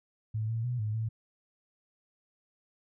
sine tone with pitch steps, 109.2 / 113.7 / 123.1 / 107 / 111.7 Hz, A2 / A#2 / B2 / A2 / A2, -13 / -43 / -5 / -48 / +27 cents, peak -29 dBFS, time 0.34-1.09 s, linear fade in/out 10 ms, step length 150 ms, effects none

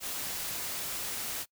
white noise, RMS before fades -36 dBFS, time 0-1.46 s, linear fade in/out 50 ms, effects noise-tail reverb RT60 0.1 s tail -24 dB re dry

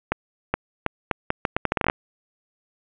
accelerating click train, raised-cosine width 0.5 ms, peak -5 dBFS, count 15, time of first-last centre 0.12-1.899 s, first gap 420 ms, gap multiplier 0.77, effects resampled to 8000 Hz + 7-bit

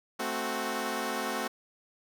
10% pulse chord, F# diminished, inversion first, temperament equal, 220 / 261.6 / 370 Hz, A3 / C4 / F#4, 0 / 0 / 0 cents, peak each -27 dBFS, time 0.19-1.48 s, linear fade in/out 10 ms, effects none

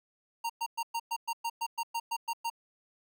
square tone bursts, 926 Hz, A#5, 12 cents flat, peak -31 dBFS, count 13, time 0.44-2.501 s, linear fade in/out 10 ms, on 57 ms, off 110 ms, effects none

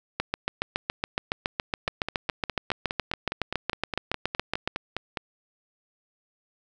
two click trains, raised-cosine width 0.3 ms, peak -9 / -13 dBFS, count 33 / 17, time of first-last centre 0.2-4.676 / 1.88-5.172 s, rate 7.15 / 4.86 Hz, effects none

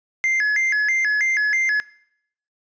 triangle tone with vibrato, 1885 Hz, A#6, 19 cents sharp, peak -15 dBFS, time 0.24-1.8 s, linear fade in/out 0 ms, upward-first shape square, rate 3.1 Hz, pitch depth 180 cents each way, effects noise-tail reverb RT60 0.7 s tail -20 dB re dry + resampled to 16000 Hz

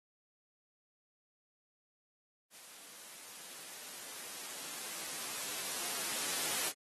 white noise with level ramp, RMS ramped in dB -54 to -34 dBFS, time 2.5-6.73 s, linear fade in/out 50 ms, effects high-pass 200 Hz 12 dB/octave + AAC 32 kbps

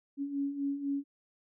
sine beating tone pair, 277.2 / 281.2 Hz, C#4 / C#4, 0 / +25 cents, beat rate 4 Hz, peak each -38 / -32 dBFS, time 0.17-1.04 s, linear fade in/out 50 ms, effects none

